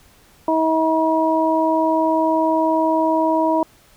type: harmonic tone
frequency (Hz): 319.9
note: D#4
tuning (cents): +48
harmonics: 1 / 2 / 3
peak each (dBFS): -19 / -19 / -19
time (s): 0.48-3.63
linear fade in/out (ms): 2
effects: pink hiss -52 dBFS RMS until 3.96 s